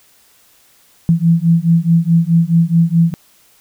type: beating tone pair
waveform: sine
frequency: 164.81 / 169.51 Hz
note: E3 / E3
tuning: 0 / +49 cents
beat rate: 4.7 Hz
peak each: -12 dBFS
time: 1.09-3.14 s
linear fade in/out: 0 ms
effects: white hiss -51 dBFS RMS until 3.6 s